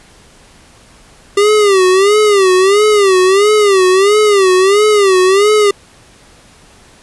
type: tone with vibrato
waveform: square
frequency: 396.5 Hz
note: G4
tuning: 20 cents sharp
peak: -7 dBFS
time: 1.37-5.71 s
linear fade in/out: 5 ms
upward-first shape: sine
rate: 1.5 Hz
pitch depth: 130 cents each way
effects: pink hiss -43 dBFS RMS until 7.02 s + resampled to 24000 Hz